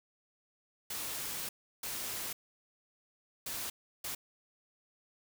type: noise bursts at uneven times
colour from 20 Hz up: white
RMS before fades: -39 dBFS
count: 4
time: 0.9-1.49 / 1.83-2.33 / 3.46-3.7 / 4.04-4.15 s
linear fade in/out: 5 ms
effects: none